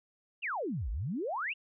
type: exponential two-way sweep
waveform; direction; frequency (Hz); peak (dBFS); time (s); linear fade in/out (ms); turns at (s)
sine; down then up; 2964 to 47.78 to 2964; -32; 0.42-1.54; 20; 0.9
effects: none